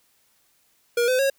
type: tone with pitch steps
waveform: square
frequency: 475.9 / 510.1 / 546.7 Hz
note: A#4 / C5 / C#5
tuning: +36 / -44 / -24 cents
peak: -19 dBFS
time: 0.97-1.3 s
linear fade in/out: 5 ms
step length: 110 ms
effects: white hiss -64 dBFS RMS until 1.38 s